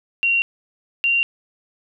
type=tone pair in turn; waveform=sine; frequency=2753 / 2766 Hz; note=F7 / F7; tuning=-25 / -17 cents; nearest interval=unison; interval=8 cents; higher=second; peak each=-15 dBFS; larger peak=neither; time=0.23-0.42 / 1.04-1.23 s; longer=neither; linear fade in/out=0 ms; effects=none